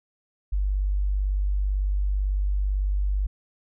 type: tone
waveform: sine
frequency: 49 Hz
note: G1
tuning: in tune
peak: -21 dBFS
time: 0.52-3.27 s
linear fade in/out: 10 ms
effects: none